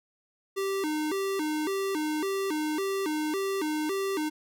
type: tone with vibrato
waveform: square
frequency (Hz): 345.7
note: F4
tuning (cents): -18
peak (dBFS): -28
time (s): 0.56-4.3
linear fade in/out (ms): 20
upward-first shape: square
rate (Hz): 1.8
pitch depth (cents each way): 210
effects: none